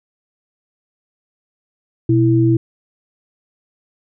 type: tone pair together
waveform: sine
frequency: 122.68 / 329.6 Hz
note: B2 / E4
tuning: -11 / 0 cents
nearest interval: octave + perfect fourth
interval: 1711 cents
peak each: -13 dBFS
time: 2.09-2.57 s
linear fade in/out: 5 ms
effects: none